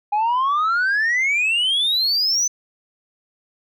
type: exponential sweep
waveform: sine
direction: up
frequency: 815 to 6150 Hz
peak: -14 dBFS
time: 0.12-2.48 s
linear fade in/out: 10 ms
effects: tanh soft clip ceiling -15 dBFS